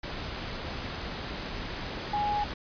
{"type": "tone in noise", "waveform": "sine", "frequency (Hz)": 830.6, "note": "G#5", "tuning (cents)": 0, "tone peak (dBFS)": -26, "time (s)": [2.13, 2.44], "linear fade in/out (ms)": 5, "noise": "pink", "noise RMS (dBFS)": -36, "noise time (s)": [0.03, 2.54], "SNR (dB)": 7, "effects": ["resampled to 11025 Hz"]}